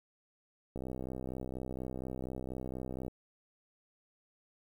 click train, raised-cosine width 2 ms, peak -27 dBFS, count 150, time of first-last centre 0.76-3.081 s, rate 64.2 Hz, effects 10-bit

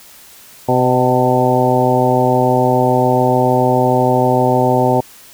harmonic tone with a mistuned harmonic, 126.8 Hz, B2, 46 cents sharp, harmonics 1 / 2 / 3 / 4 / 5 / 6 / 7, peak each -18 / -18 / -18 / -18 / -18 / -18 / -18 dBFS, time 0.68-5.01 s, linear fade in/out 10 ms, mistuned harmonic 5, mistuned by -35 cents, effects white hiss -41 dBFS RMS until 5.33 s

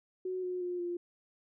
sine tone with pitch steps, 370 / 363 / 356.2 / 349.4 Hz, F#4 / F#4 / F4 / F4, 0 / -33 / +34 / +1 cents, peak -33 dBFS, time 0.25-0.97 s, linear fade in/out 5 ms, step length 180 ms, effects none

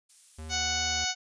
violet noise, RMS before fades -49 dBFS, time 0.09-0.56 s, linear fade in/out 10 ms
square tone with vibrato, 77.9 Hz, D#2, 3 cents sharp, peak -39 dBFS, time 0.38-1.05 s, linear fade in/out 10 ms, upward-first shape triangle, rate 2.8 Hz, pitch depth 25 cents each way
harmonic tone, 740 Hz, F#5, in tune, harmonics 1 / 2 / 3 / 4 / 5 / 6 / 7 / 8 / 9, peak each -36 / -36 / -36 / -36 / -36 / -36 / -36 / -36 / -36 dBFS, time 0.49-1.15 s, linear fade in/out 50 ms
effects resampled to 22050 Hz

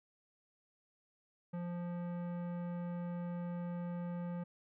sine tone with tanh clipping, 174.61 Hz, F3, in tune, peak -40 dBFS, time 1.53-4.44 s, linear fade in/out 10 ms, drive 16 dB, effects none

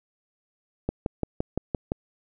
click train, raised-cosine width 2 ms, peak -12 dBFS, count 7, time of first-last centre 0.89-1.919 s, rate 5.83 Hz, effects none

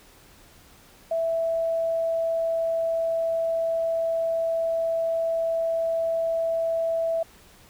sine tone, 659.3 Hz, E5, in tune, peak -22 dBFS, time 1.11-7.23 s, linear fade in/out 5 ms, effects pink hiss -53 dBFS RMS until 7.69 s

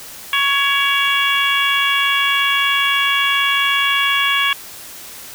harmonic tone with a mistuned harmonic, 557 Hz, C#5, 8 cents sharp, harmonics 2 / 3 / 4 / 5 / 6, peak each -20 / -20 / -20 / -20 / -20 dBFS, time 0.33-4.53 s, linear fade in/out 2 ms, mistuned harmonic 4, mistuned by +31 cents, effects white hiss -35 dBFS RMS until 5.34 s

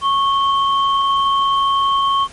sine tone pair together, 1100 / 3127 Hz, C#6 / G7, -14 / -5 cents, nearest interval octave + tritone, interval 1809 cents, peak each -13 / -23 dBFS, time 0.01-2.28 s, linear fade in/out 50 ms, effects pink hiss -40 dBFS RMS until 2.32 s + MP3 48 kbps

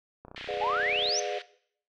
click train, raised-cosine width 1 ms, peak -31 dBFS, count 27, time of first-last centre 0.25-1.089 s, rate 31 Hz
pink band-pass noise, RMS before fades -42 dBFS, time 0.36-1.42 s, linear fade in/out 2 ms, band 1800 to 3500 Hz, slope 24 dB/octave
sine chord, G# diminished seventh, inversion none, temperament just, 415.3 / 498.4 / 598 / 717.6 Hz, G#4 / B4 / D5 / F5, 0 / +16 / +31 / +47 cents, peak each -35 / -36 / -35 / -37 dBFS, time 0.48-1.39 s, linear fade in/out 10 ms
sine exponential sweep, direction up, 800 to 6272 Hz, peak -26 dBFS, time 0.61-1.2 s, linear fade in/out 5 ms
effects noise-tail reverb RT60 0.6 s tail -17 dB re dry

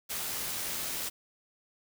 white noise with amplitude modulation, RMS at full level -34 dBFS, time 0.09-1.1 s, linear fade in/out 20 ms, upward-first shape sine, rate 79.8 Hz, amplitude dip 25%, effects none

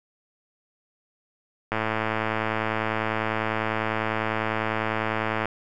click train, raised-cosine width 0.5 ms, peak -10 dBFS, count 412, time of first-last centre 1.72-5.456 s, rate 110 Hz, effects none

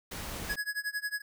pink noise, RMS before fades -39 dBFS, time 0.11-0.56 s, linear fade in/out 10 ms
clicks, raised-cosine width 5 ms, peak -36 dBFS, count 3, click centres 0.138 / 0.241 / 0.371 s
square tone with tremolo, 1676 Hz, G#6, 15 cents sharp, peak -30 dBFS, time 0.49-1.22 s, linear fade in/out 10 ms, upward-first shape sine, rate 11 Hz, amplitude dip 95%
effects none

